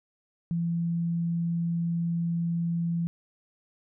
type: tone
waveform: sine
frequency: 169.1 Hz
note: E3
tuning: 44 cents sharp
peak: -25 dBFS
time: 0.51-3.07 s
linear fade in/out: 0 ms
effects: none